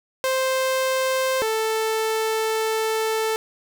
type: tone pair in turn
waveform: sawtooth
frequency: 523.3 / 441.2 Hz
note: C5 / A4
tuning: 0 / +5 cents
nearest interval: minor third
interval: 295 cents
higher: first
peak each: -16 / -17 dBFS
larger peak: first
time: 0.24-1.42 / 1.42-3.36 s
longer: second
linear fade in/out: 0 ms
effects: none